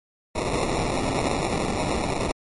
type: noise with sample-and-hold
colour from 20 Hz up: violet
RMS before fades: -25 dBFS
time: 0.35-2.32 s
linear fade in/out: 10 ms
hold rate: 1575 Hz
effects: MP3 48 kbps